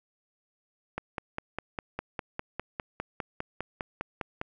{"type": "click train", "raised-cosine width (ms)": 0.5, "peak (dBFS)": -17, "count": 18, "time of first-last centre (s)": [0.98, 4.414], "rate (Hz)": 4.95, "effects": []}